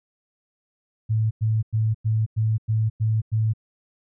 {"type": "tone bursts", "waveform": "sine", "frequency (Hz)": 110, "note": "A2", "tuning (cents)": 0, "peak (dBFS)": -18, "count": 8, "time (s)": [1.09, 3.536], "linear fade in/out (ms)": 20, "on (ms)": 220, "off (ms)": 98, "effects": []}